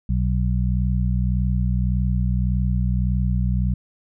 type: harmonic tone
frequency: 61.74 Hz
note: B1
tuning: in tune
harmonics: 1 / 2 / 3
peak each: -20 / -23 / -25 dBFS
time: 0.09-3.74 s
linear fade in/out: 5 ms
effects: none